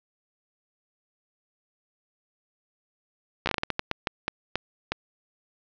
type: slowing click train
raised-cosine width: 0.3 ms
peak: -9 dBFS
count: 14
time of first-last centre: 3.46-4.92 s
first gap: 13 ms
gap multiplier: 1.32
effects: resampled to 16000 Hz + 7-bit